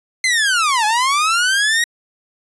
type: linear two-way sweep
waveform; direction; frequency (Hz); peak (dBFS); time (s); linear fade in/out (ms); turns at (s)
sawtooth; down then up; 2093 to 830.6 to 1903; -10; 0.24-1.84; 2; 0.85
effects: resampled to 24000 Hz